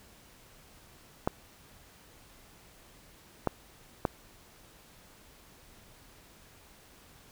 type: clicks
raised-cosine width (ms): 1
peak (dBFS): -12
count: 3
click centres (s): 1.275 / 3.473 / 4.052
effects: pink hiss -57 dBFS RMS until 7.31 s